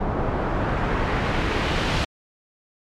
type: noise with low-pass filter sweep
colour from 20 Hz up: pink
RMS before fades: -23 dBFS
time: 0-2.05 s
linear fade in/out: 10 ms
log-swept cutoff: 840 to 3800 Hz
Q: 0.93
effects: MP3 96 kbps